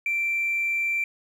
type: tone with hard clipping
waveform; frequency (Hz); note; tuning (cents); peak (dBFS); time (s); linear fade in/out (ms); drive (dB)
sine; 2349; D7; 0; -23; 0.06-1.04; 2; 1
effects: none